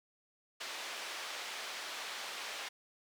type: band-pass noise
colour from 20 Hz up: white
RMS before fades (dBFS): -43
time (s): 0.6-2.69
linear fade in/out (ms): 10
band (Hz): 530 to 4000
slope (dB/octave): 12
effects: none